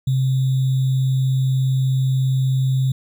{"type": "tone with sample-and-hold", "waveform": "sine", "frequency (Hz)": 131.6, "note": "C3", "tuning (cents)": 10, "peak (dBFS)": -15, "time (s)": [0.07, 2.92], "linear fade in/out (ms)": 5, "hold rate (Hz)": 3675, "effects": []}